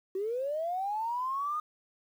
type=linear sweep; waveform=triangle; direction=up; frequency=369.4 to 1239 Hz; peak=-26 dBFS; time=0.15-1.6 s; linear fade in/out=5 ms; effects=tanh soft clip ceiling -28 dBFS + 10-bit